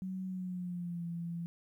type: tone with pitch glide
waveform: sine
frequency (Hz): 187.4 to 169.87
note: F#3 to F3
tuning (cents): +22 to -48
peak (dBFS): -36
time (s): 0.02-1.46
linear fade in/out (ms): 0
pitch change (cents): -170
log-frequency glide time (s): 0.26-1.06
effects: 12-bit